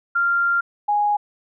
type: tone pair in turn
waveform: sine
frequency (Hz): 1390 / 828.2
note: F6 / G#5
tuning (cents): -9 / -5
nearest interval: major sixth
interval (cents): 896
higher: first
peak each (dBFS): -16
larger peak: neither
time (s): 0.15-0.61 / 0.88-1.17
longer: first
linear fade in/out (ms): 10
effects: none